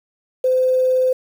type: tone with quantisation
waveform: sine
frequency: 513 Hz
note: C5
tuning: 34 cents flat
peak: -13 dBFS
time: 0.44-1.13 s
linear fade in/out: 5 ms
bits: 7
effects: none